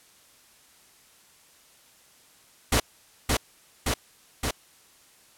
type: noise with echo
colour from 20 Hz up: pink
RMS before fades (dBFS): -21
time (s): 2.72-2.8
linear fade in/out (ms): 5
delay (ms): 570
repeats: 3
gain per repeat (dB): -2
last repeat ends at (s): 4.51
effects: white hiss -57 dBFS RMS until 5.37 s + low-pass 12000 Hz 12 dB/octave